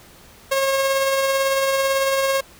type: tone with tremolo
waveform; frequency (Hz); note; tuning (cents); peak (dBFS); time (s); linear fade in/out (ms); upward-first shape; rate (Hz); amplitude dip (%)
sawtooth; 542; C#5; -39; -12; 0.51-2.41; 10; triangle; 18; 35
effects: pink hiss -47 dBFS RMS until 2.59 s